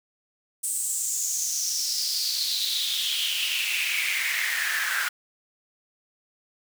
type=noise with high-pass filter sweep; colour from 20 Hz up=pink; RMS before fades=-27 dBFS; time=0.63-5.09 s; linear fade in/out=10 ms; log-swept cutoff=8700 to 1500 Hz; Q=5.8; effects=none